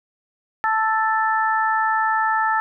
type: harmonic tone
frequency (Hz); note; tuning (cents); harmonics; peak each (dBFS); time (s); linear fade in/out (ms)
440; A4; 0; 2 / 3 / 4; -20 / -22 / -23; 0.64-2.6; 0
effects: none

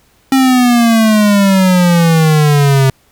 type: exponential sweep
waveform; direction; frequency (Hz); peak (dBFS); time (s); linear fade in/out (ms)
square; down; 269.2 to 132.2; -7; 0.32-2.9; 2
effects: pink hiss -52 dBFS RMS until 3.11 s

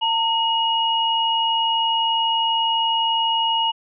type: tone pair together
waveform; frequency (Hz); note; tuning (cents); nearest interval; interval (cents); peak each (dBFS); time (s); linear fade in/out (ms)
sine; 910 / 2887; A#5 / F#7; -42 / -43; octave + minor sixth; 1999; -20; 0.01-3.72; 20
effects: none

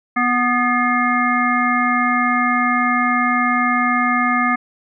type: harmonic tone with a mistuned harmonic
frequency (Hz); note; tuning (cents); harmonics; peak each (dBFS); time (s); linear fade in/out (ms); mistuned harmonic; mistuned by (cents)
245.9; B3; -7; 1 / 3 / 5 / 7 / 9; -20 / -23 / -18 / -24 / -21; 0.16-4.56; 10; 9; -70
effects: none

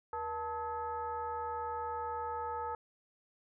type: tone with frequency modulation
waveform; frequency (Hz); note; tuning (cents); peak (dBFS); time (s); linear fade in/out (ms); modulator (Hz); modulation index
sine; 880; A5; 0; -35; 0.13-2.75; 2; 401; 1
effects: none

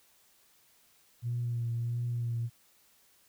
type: tone with vibrato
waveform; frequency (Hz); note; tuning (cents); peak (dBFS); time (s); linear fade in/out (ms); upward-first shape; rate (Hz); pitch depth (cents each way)
sine; 118.6; A#2; +30; -29; 1.22-2.5; 50; triangle; 1.5; 30
effects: tanh soft clip ceiling -25 dBFS + white hiss -65 dBFS RMS until 3.28 s

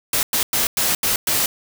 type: noise bursts at uneven times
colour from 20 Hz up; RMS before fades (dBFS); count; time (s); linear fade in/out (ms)
white; -19; 6; 0.13-0.23 / 0.33-0.43 / 0.53-0.67 / 0.77-0.95 / 1.03-1.16 / 1.27-1.46; 2
effects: none

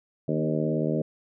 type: harmonic tone with a mistuned harmonic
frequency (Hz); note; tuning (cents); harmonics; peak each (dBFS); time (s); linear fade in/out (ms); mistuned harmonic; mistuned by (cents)
77.78; D#2; 0; 2 / 3 / 4 / 5 / 6 / 7 / 8; -28 / -30 / -31 / -32 / -33 / -33 / -34; 0.28-1.02; 5; 4; -19
effects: none

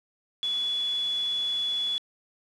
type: tone in noise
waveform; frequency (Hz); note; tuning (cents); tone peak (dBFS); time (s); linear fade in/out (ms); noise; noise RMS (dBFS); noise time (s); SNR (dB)
sine; 3414; G#7; +47; -25; 0.43-1.98; 0; white; -43; 0.43-1.98; +15
effects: low-pass 6000 Hz 12 dB/octave

